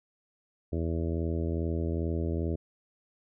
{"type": "harmonic tone", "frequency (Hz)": 82.41, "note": "E2", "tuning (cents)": 0, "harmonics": [1, 2, 3, 4, 5, 6, 7, 8], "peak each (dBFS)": [-30, -36, -37, -36, -38, -44, -43, -48], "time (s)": [0.72, 2.56], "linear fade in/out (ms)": 10, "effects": []}